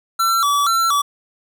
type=tone with vibrato; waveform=square; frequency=1244.5 Hz; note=D#6; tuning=in tune; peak=-15 dBFS; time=0.19-1.02 s; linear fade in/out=10 ms; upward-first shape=square; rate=2.1 Hz; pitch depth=140 cents each way; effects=none